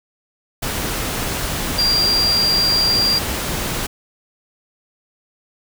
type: tone in noise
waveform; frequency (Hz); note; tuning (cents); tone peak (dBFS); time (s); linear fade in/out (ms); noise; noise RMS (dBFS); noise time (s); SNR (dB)
sine; 4754; D8; +20; -14; 1.78-3.19; 10; pink; -23; 0.62-3.87; +6
effects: none